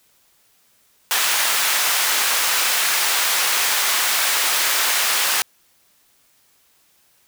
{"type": "high-pass noise", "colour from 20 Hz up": "pink", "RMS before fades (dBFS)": -19, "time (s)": [1.11, 5.42], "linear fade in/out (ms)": 0, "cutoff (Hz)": 1200, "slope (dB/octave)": 12, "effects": ["white hiss -59 dBFS RMS until 7.27 s"]}